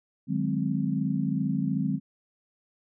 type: chord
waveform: sine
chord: Ab dominant seventh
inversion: second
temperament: equal with one note detuned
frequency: 151.66 / 185 / 207.7 / 261.6 Hz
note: Eb3 / Gb3 / Ab3 / C4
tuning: -44 / 0 / 0 / 0 cents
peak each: -30 dBFS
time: 0.27-2 s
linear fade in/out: 50 ms
effects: none